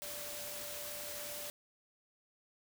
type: tone in noise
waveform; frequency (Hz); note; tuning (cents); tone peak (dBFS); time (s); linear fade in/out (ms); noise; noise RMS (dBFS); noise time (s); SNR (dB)
sine; 587.3; D5; 0; -49; 0.02-1.5; 0; white; -44; 0.02-1.5; -8
effects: none